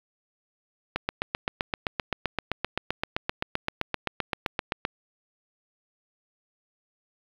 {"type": "click train", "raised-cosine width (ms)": 0.3, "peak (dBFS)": -9, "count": 31, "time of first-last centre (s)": [0.96, 4.851], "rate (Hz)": 7.71, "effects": ["low-pass 4000 Hz 12 dB/octave", "7-bit"]}